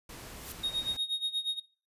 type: noise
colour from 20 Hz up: pink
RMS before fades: -46 dBFS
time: 0.09-0.97 s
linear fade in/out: 5 ms
type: noise with exponential growth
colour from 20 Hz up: blue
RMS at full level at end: -38 dBFS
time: 0.22-0.52 s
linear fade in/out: 0 ms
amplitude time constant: 64 ms
type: tone with tremolo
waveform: triangle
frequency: 3734 Hz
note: A#7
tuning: 2 cents sharp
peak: -26 dBFS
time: 0.63-1.6 s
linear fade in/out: 10 ms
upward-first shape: sine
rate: 8.4 Hz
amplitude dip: 90%
effects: noise-tail reverb RT60 0.4 s tail -22 dB re dry + resampled to 32000 Hz